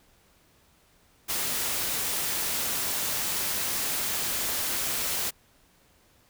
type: noise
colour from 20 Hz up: white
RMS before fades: -29 dBFS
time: 1.28-5.31 s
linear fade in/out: 20 ms
effects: pink hiss -62 dBFS RMS until 6.29 s